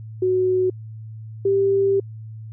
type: tone pair in turn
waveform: sine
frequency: 370 / 392.9 Hz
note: F#4 / G4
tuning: 0 / +4 cents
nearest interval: minor second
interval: 104 cents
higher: second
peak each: -16 / -15 dBFS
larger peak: second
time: 0.22-0.7 / 1.45-2 s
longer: second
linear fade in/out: 5 ms
effects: added 110 Hz sine -33 dBFS peak until 2.52 s